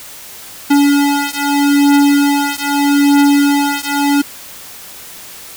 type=beating tone pair; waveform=square; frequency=284.5 / 285.3 Hz; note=C#4 / C#4; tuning=+45 / +50 cents; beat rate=0.8 Hz; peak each=-13 dBFS; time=0.7-4.22 s; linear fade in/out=10 ms; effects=white hiss -33 dBFS RMS until 5.56 s